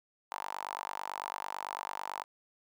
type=tone with high-pass filter; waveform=sawtooth; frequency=49 Hz; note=G1; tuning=in tune; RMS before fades=-40 dBFS; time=0.31-2.24 s; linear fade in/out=10 ms; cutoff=910 Hz; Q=5.6; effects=none